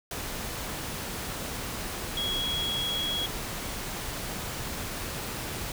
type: tone in noise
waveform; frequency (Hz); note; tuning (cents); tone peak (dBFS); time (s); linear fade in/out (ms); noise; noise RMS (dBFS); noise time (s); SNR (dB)
sine; 3322; G#7; 0; -28; 2.17-3.26; 2; pink; -35; 0.11-5.72; +4
effects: none